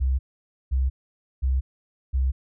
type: tone bursts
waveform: sine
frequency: 65.41 Hz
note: C2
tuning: in tune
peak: -19 dBFS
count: 4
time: 0-2.32 s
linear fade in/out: 20 ms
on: 190 ms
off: 520 ms
effects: none